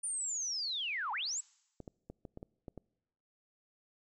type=linear two-way sweep; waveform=sine; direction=down then up; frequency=9397 to 791 to 7970 Hz; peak=-34 dBFS; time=0.03-1.41 s; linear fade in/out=10 ms; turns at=1.12 s
type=clicks; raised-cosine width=2 ms; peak=-32 dBFS; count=8; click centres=1.803 / 1.878 / 2.1 / 2.252 / 2.374 / 2.429 / 2.682 / 2.777 s
effects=noise-tail reverb RT60 1.0 s tail -26 dB re dry